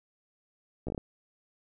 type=slowing click train; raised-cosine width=2 ms; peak=-22 dBFS; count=6; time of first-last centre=0.87-0.978 s; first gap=14 ms; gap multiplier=1.22; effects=none